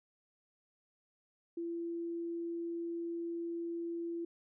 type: tone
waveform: sine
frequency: 338.3 Hz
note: E4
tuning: 45 cents sharp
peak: -36 dBFS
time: 1.57-4.25 s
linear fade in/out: 5 ms
effects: none